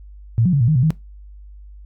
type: tone with pitch steps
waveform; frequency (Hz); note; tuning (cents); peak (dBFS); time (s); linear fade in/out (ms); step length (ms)
sine; 114.4 / 180.4 / 141 / 117.1 / 155.4 / 125.5 / 157.8; A#2 / F#3 / C#3 / A#2 / D#3 / B2 / D#3; -32 / -44 / +30 / +8 / -2 / +28 / +25; -12; 0.38-0.905; 0; 75
effects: noise-tail reverb RT60 0.2 s tail -20 dB re dry + added 50 Hz sine -37 dBFS peak until 1.85 s